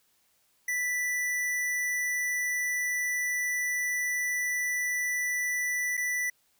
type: tone with dropouts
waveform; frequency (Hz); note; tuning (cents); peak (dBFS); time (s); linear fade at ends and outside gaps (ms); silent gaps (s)
square; 1975.5; B6; 0; -28; 0.68-6.3; 5; 5.97-5.975
effects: white hiss -69 dBFS RMS until 6.59 s

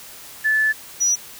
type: tone pair in turn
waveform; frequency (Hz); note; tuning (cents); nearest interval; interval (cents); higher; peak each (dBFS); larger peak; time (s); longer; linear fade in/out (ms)
sine; 1740 / 5853; A6 / F#8; -20 / -20; octave + major sixth; 2100; second; -15; neither; 0.44-0.73 / 1-1.16; first; 20
effects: white hiss -40 dBFS RMS until 1.39 s

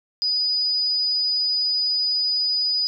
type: tone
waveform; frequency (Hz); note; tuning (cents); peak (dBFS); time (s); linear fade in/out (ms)
sine; 4956; D#8; -8; -19; 0.22-2.87; 0
effects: none

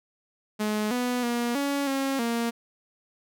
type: tone with pitch steps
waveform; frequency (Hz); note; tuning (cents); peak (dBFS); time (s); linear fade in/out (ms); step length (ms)
sawtooth; 212.3 / 247 / 238.5 / 281.4 / 271.5 / 233.4; G#3 / B3 / A#3 / C#4 / C#4 / A#3; +38 / 0 / +40 / +26 / -36 / +2; -21; 0.59-2.51; 20; 320
effects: none

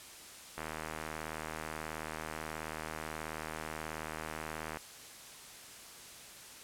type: click train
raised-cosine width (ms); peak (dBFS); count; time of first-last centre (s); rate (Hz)
0.5; -24; 330; 0.58-4.771; 78.5
effects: white hiss -51 dBFS RMS until 6.63 s + low-pass 11000 Hz 12 dB/octave

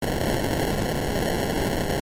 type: noise with sample-and-hold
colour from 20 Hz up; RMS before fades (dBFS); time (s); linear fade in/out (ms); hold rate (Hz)
violet; -24; 0.02-2; 5; 1225
effects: MP3 64 kbps

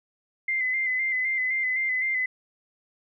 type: tone with vibrato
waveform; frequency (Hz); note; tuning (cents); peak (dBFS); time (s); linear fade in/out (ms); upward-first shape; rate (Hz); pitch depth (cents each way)
sine; 2058; C7; -29; -23; 0.48-2.26; 5; square; 3.9; 33
effects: none

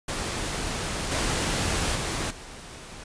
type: noise with level steps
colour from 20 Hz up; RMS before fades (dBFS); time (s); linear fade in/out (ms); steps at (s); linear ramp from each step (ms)
pink; -30 / -26 / -29 / -42; 0.08-3.04; 5; 1.11 / 1.95 / 2.3; 10
effects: resampled to 22050 Hz

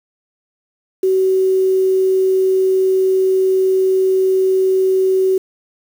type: tone with quantisation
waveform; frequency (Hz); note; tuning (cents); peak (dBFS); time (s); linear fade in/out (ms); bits
sine; 378.2; F#4; +38; -11; 1.03-5.38; 5; 6
effects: none

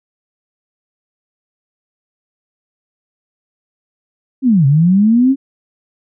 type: linear two-way sweep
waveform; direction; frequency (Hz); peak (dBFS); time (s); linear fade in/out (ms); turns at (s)
sine; down then up; 277.2 to 132.2 to 277.2; -7; 4.42-5.36; 50; 4.66
effects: none

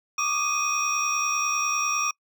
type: tone cluster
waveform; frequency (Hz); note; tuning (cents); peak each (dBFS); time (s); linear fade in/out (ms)
triangle; 1145 / 1215 / 2494 / 5650; D6 / D#6 / D#7 / F8; -44 / -42 / +3 / +19; -27; 0.18-2.11; 5
effects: noise-tail reverb RT60 0.1 s tail -26 dB re dry

